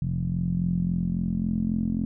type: tone with low-pass filter sweep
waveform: 10% pulse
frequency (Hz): 43.65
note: F1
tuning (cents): 0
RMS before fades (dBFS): -26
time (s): 0.02-2.05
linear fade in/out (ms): 0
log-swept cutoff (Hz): 150 to 240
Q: 5.9
effects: none